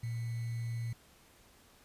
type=tone with sample-and-hold; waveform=sine; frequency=116.54 Hz; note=A#2; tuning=in tune; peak=-34 dBFS; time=0.03-0.93 s; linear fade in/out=5 ms; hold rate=2100 Hz; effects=pink hiss -62 dBFS RMS until 1.84 s + resampled to 32000 Hz